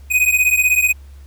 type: beating tone pair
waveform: square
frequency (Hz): 2489 / 2505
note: D#7 / D#7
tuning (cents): 0 / +11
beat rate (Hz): 16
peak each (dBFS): -16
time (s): 0.1-0.93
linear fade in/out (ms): 20
effects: added 69 Hz sine -36 dBFS peak until 1.26 s + pink hiss -54 dBFS RMS until 1.26 s